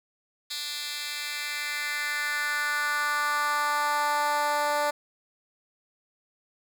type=tone with high-pass filter sweep; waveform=10% pulse; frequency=294 Hz; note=D4; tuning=2 cents sharp; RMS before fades=-28 dBFS; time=0.5-4.91 s; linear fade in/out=10 ms; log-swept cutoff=3500 to 650 Hz; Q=2.4; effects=none